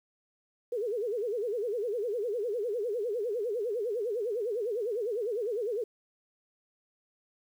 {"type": "tone with vibrato", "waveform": "sine", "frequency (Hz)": 446.1, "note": "A4", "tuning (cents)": 24, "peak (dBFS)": -29, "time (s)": [0.72, 5.84], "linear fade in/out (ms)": 5, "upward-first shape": "sine", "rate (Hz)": 9.9, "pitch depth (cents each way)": 200, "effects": ["10-bit"]}